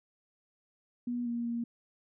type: tone with pitch steps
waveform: sine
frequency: 242.4 / 236.3 / 234.9 Hz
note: B3 / A#3 / A#3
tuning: -32 / +24 / +13 cents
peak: -31 dBFS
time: 1.07-1.64 s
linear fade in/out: 5 ms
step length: 190 ms
effects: none